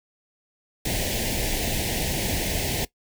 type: band-stop noise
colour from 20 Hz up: pink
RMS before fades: -26 dBFS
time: 0.85-2.85 s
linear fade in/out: 5 ms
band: 840 to 1800 Hz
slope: 48 dB/octave
effects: noise-tail reverb RT60 0.1 s tail -19 dB re dry